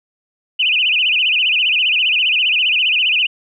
sine tone with vibrato, 2734 Hz, F7, 37 cents flat, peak -12 dBFS, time 0.59-3.27 s, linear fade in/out 10 ms, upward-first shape sine, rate 15 Hz, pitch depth 200 cents each way, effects none

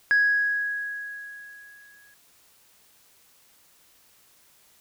sine tone with exponential decay, 1661.2 Hz, G#6, in tune, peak -14 dBFS, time 0.11-2.14 s, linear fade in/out 0 ms, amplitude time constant 440 ms, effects tanh soft clip ceiling -14 dBFS + white hiss -59 dBFS RMS until 4.8 s

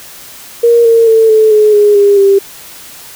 sine tone with pitch steps, 469.7 / 458.2 / 446.9 / 436 / 425.3 / 414.8 / 404.7 / 394.7 Hz, A#4 / A#4 / A4 / A4 / G#4 / G#4 / G#4 / G4, +13 / -30 / +27 / -16 / +41 / -2 / -45 / +12 cents, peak -3 dBFS, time 0.63-2.39 s, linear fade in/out 10 ms, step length 220 ms, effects white hiss -32 dBFS RMS until 3.15 s

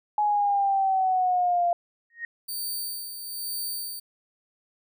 sine exponential sweep, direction down, 843 to 690 Hz, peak -20 dBFS, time 0.18-1.73 s, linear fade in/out 2 ms
sine tone with exponential growth, 1865 Hz, A#6, in tune, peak -27 dBFS, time 2.1-2.25 s, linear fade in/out 2 ms, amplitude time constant 32 ms
10% pulse tone with tremolo, 4595 Hz, D8, 39 cents flat, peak -22 dBFS, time 2.48-4 s, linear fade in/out 10 ms, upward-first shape sine, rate 1.1 Hz, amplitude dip 55%
effects none

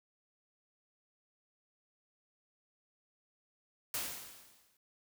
white noise with exponential decay, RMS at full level -35 dBFS, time 3.94-4.77 s, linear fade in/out 2 ms, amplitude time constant 180 ms, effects none

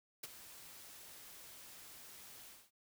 white noise with ADSR envelope, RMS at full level -43 dBFS, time 0.23-2.71 s, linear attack 8 ms, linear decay 25 ms, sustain -12 dB, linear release 240 ms, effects none

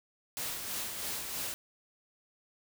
white noise with tremolo, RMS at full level -36 dBFS, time 0.37-1.54 s, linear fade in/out 0 ms, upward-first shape sine, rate 3.1 Hz, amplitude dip 40%, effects none

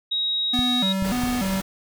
sine tone, 3800 Hz, A#7, 33 cents sharp, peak -21 dBFS, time 0.11-0.93 s, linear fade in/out 10 ms
square tone with vibrato, 217.8 Hz, A3, 17 cents flat, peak -23 dBFS, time 0.53-1.61 s, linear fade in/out 10 ms, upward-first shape square, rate 1.7 Hz, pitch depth 220 cents each way
clicks, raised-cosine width 5 ms, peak -16 dBFS, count 3, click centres 0.591 / 1.024 / 1.237 s
pink noise, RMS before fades -32 dBFS, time 1.04-1.62 s, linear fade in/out 10 ms
effects none

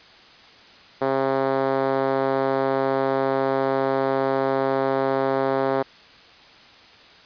5% pulse tone with band-pass filter, 134.6 Hz, C3, 49 cents sharp, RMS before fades -22 dBFS, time 1.01-5.83 s, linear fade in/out 10 ms, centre 460 Hz, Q 1.2, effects white hiss -48 dBFS RMS until 7.25 s + resampled to 11025 Hz

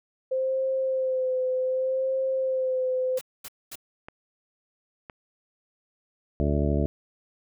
sine tone with vibrato, 520 Hz, C5, 11 cents flat, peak -23 dBFS, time 0.31-3.19 s, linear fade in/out 10 ms, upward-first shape sine, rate 0.66 Hz, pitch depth 27 cents each way
white noise bursts, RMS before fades -39 dBFS, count 3, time 3.17-3.756 s, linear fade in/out 5 ms, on 42 ms, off 230 ms
clicks, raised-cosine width 0.5 ms, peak -25 dBFS, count 2, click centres 4.085 / 5.098 s
harmonic tone, 72.6 Hz, D2, 19 cents flat, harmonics 1 / 2 / 3 / 4 / 5 / 6 / 8 / 9, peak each -25 / -28 / -30 / -31 / -32 / -33 / -34 / -35 dBFS, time 6.4-6.86 s, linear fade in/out 0 ms
effects none

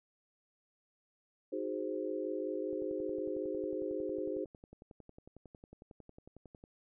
sine chord, Ab dominant seventh, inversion second, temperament equal, 311.1 / 370 / 415.3 / 523.3 Hz, Eb4 / Gb4 / Ab4 / C5, 0 / 0 / 0 / 0 cents, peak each -40 dBFS, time 1.52-4.45 s, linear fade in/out 10 ms
click train, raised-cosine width 2 ms, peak -39 dBFS, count 44, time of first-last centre 2.73-6.639 s, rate 11 Hz
effects none

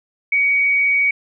sine tone with frequency modulation, 2257 Hz, C#7, 31 cents sharp, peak -13 dBFS, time 0.32-1.11 s, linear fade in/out 5 ms, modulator 82.4 Hz, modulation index 0.47, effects none

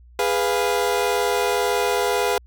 30% pulse chord, F diminished, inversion first, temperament equal with one note detuned, 412 / 493.9 / 698.5 Hz, Ab4 / Cb5 / F5, -14 / 0 / 0 cents, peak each -20 / -20 / -23 dBFS, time 0.19-2.38 s, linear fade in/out 2 ms, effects added 60 Hz sine -45 dBFS peak until 2.46 s

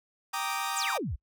sawtooth chord, Eb major seventh, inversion first, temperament equal, 784 / 932.3 / 1174.7 / 1244.5 Hz, G5 / Bb5 / D6 / Eb6, 0 / 0 / 0 / 0 cents, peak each -32 dBFS, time 0.33-0.98 s, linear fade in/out 10 ms
sine exponential sweep, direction down, 9480 to 52 Hz, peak -30 dBFS, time 0.76-1.16 s, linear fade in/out 10 ms
effects noise-tail reverb RT60 0.1 s tail -26 dB re dry

